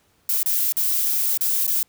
violet noise with dropouts, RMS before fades -21 dBFS, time 0.29-1.83 s, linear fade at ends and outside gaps 2 ms, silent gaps 0.431-0.459 / 0.723-0.768 / 1.375-1.409 / 1.667-1.677 s, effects pink hiss -62 dBFS RMS until 1.88 s + high-pass 60 Hz 12 dB/octave

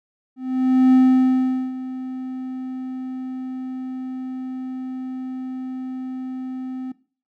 triangle tone with ADSR envelope, 258 Hz, C4, 24 cents flat, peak -8 dBFS, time 0.36-6.92 s, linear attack 570 ms, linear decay 790 ms, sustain -17 dB, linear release 5 ms, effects noise-tail reverb RT60 0.4 s tail -18 dB re dry

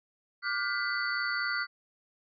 sine tone cluster, 1180 / 1421 / 1545 / 1995 / 4513 Hz, D6 / F6 / G6 / B6 / C#8, +8 / +30 / -26 / +17 / +30 cents, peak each -37 / -32 / -37 / -36 / -37 dBFS, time 0.42-1.67 s, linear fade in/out 50 ms, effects none

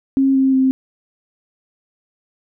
sine tone with pitch steps, 270 / 266.4 / 262.9 Hz, C#4 / C4 / C4, -45 / +31 / +8 cents, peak -11 dBFS, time 0.17-0.71 s, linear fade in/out 0 ms, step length 180 ms, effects none

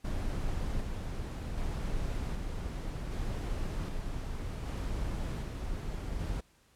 brown noise with tremolo, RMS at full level -34 dBFS, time 0.04-6.41 s, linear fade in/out 10 ms, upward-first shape square, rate 0.65 Hz, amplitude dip 25%, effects pink hiss -66 dBFS RMS until 6.75 s + low-pass 12000 Hz 12 dB/octave

